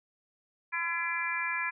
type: harmonic tone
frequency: 338.2 Hz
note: E4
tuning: 44 cents sharp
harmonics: 3 / 4 / 5 / 6 / 7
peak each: -36 / -41 / -34 / -38 / -34 dBFS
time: 0.72-1.71 s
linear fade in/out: 20 ms
effects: none